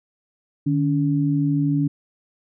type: tone pair together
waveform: sine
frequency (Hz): 150.3 / 283.1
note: D3 / C#4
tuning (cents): +40 / +37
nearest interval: major seventh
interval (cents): 1097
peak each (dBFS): -20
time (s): 0.66-1.88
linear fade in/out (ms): 10
effects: none